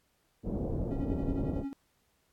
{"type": "low-pass noise", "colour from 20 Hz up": "pink", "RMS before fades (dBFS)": -33, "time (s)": [0.43, 1.65], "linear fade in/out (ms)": 50, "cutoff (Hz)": 550, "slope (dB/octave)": 24}
{"type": "tone with tremolo", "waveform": "triangle", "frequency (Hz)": 275.8, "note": "C#4", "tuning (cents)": -9, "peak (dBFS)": -30, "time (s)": [0.91, 1.73], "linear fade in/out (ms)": 0, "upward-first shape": "sine", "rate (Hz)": 11, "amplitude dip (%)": 70}
{"effects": ["pink hiss -73 dBFS RMS until 2.32 s", "AAC 64 kbps"]}